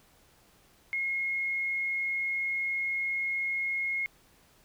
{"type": "tone", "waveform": "sine", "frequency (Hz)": 2157, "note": "C#7", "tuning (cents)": -48, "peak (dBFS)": -28, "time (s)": [0.93, 4.06], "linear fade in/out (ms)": 0, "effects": ["pink hiss -62 dBFS RMS until 4.64 s"]}